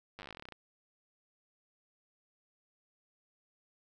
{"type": "slowing click train", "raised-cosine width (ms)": 0.3, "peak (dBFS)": -30, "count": 18, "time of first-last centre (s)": [0.19, 0.523], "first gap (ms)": 9, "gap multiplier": 1.09, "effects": []}